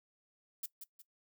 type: noise with echo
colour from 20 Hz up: violet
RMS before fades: -39 dBFS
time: 0.63-0.66 s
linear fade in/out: 5 ms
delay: 180 ms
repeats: 2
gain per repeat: -8 dB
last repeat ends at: 1.02 s
effects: noise-tail reverb RT60 0.1 s tail -18 dB re dry